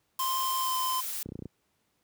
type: noise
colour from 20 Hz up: blue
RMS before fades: -35 dBFS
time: 0.19-1.23 s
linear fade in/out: 2 ms
type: tone with pitch glide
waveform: square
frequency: 1046.5 to 1030.3 Hz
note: C6 to C6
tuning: 0 to -27 cents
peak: -29 dBFS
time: 0.19-1.01 s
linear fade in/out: 10 ms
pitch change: -27 cents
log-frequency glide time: 0.57-0.75 s
type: clicks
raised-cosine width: 3 ms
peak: -25 dBFS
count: 7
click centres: 1.26 / 1.29 / 1.321 / 1.355 / 1.391 / 1.423 / 1.456 s
effects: pink hiss -74 dBFS RMS until 2.03 s + high-pass 80 Hz 12 dB/octave